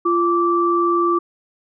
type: tone pair together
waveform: sine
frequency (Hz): 345.3 / 1165.5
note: F4 / D6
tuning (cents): -20 / -14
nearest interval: octave + major sixth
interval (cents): 2106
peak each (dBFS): -17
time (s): 0.05-1.19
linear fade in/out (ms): 10
effects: none